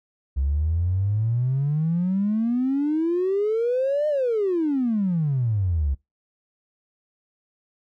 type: exponential two-way sweep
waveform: triangle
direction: up then down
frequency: 65.5 to 613 to 65.5 Hz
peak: -16 dBFS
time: 0.36-5.95 s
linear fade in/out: 20 ms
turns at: 4.08 s
effects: noise-tail reverb RT60 0.2 s tail -26 dB re dry + tanh soft clip ceiling -17 dBFS